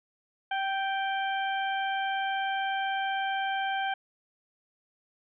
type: harmonic tone with a mistuned harmonic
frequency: 784 Hz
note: G5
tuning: in tune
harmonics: 1 / 2 / 3 / 4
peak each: -29 / -33 / -40 / -39 dBFS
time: 0.51-3.94 s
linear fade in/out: 5 ms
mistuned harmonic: 1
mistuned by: -16 cents
effects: none